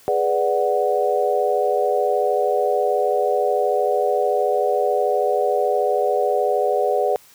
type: chord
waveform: sine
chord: G# half-diminished seventh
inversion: none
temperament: equal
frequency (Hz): 415.3 / 493.9 / 587.3 / 740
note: G#4 / B4 / D5 / F#5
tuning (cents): 0 / 0 / 0 / 0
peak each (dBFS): -22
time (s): 0.08-7.16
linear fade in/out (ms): 0
effects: white hiss -50 dBFS RMS until 7.34 s + high-pass 60 Hz 12 dB/octave